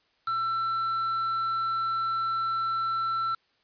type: tone with quantisation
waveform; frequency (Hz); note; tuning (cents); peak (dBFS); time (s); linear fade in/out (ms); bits
triangle; 1340; E6; +28; -24; 0.27-3.35; 5; 6
effects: white hiss -68 dBFS RMS until 3.63 s + resampled to 11025 Hz